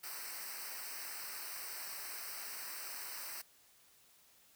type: noise with comb filter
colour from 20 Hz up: white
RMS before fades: -45 dBFS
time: 0.03-3.42 s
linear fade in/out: 10 ms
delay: 0.29 ms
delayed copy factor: -1
effects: white hiss -66 dBFS RMS until 4.55 s